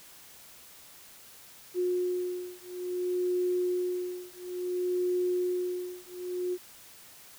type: beating tone pair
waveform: sine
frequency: 360 / 360.58 Hz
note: F#4 / F#4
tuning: -47 / -45 cents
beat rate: 0.58 Hz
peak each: -31 dBFS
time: 1.74-6.58 s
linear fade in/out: 50 ms
effects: white hiss -52 dBFS RMS until 7.38 s